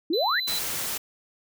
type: exponential sweep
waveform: sine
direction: up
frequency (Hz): 293.7 to 2100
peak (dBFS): -22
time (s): 0.1-0.4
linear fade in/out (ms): 5
type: tone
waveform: triangle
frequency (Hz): 4014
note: B7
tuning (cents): +27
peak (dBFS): -26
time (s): 0.13-0.59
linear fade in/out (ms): 5
type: noise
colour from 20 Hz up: white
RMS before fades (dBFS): -30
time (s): 0.47-0.98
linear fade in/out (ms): 10
effects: none

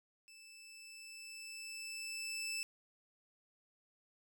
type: tone with level ramp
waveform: 20% pulse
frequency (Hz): 2637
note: E7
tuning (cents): 0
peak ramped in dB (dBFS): -52 to -33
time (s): 0.28-2.63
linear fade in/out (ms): 0
effects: none

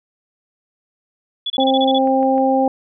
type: tone bursts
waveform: sine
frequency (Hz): 3418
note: G#7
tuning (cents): +49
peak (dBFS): -19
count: 8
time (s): 1.46-1.984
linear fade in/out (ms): 5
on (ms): 41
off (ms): 28
type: harmonic tone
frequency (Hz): 265.3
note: C4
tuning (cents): +24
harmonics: 1 / 2 / 3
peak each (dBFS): -17 / -17 / -17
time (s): 1.58-2.68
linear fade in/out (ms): 2
type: clicks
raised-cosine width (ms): 0.5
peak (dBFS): -24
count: 3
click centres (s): 2.074 / 2.229 / 2.38
effects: none

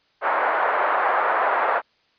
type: band-pass noise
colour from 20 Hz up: pink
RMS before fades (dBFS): -21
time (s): 0.21-1.82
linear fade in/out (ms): 50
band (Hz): 590 to 1600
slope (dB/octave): 24
effects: white hiss -63 dBFS RMS until 2.18 s + resampled to 11025 Hz

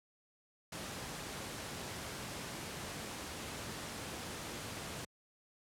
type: noise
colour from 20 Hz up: pink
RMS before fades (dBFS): -43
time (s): 0.72-5.05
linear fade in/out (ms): 5
effects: high-pass 80 Hz 12 dB/octave + low-pass 11000 Hz 12 dB/octave

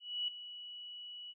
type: tone with ADSR envelope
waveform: sine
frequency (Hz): 2939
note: F#7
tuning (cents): -12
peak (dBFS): -32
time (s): 0-1.34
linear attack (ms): 280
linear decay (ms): 5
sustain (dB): -13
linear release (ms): 38
effects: none

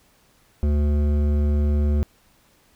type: tone with hard clipping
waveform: sine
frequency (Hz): 73.42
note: D2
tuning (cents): 0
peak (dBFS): -19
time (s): 0.63-2.03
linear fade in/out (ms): 0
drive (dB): 12
effects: pink hiss -59 dBFS RMS until 2.75 s

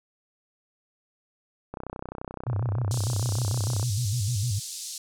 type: click train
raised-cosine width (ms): 1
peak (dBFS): -21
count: 67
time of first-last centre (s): 1.74-3.829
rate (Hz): 31.6
type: tone with vibrato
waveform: sine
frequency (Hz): 110.8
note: A2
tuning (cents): +13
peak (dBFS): -24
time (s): 2.46-4.6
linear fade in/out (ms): 20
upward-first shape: square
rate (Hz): 6.6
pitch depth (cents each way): 180
type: band-pass noise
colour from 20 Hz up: pink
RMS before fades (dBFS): -37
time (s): 2.91-4.98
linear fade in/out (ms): 2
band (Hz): 4500 to 10000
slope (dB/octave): 24
effects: none

